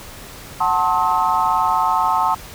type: chord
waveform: sine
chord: F# diminished seventh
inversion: none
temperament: just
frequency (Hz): 740 / 888 / 1065.6 / 1278.7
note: F#5 / A5 / C6 / Eb6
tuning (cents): 0 / +16 / +31 / +47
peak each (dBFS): -22 / -18 / -20 / -22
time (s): 0.6-2.35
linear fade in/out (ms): 10
effects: pink hiss -37 dBFS RMS until 2.54 s